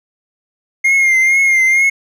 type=tone with vibrato; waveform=triangle; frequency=2123 Hz; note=C7; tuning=25 cents sharp; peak=-7 dBFS; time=0.84-1.9 s; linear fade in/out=10 ms; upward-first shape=triangle; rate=2.2 Hz; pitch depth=52 cents each way; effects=none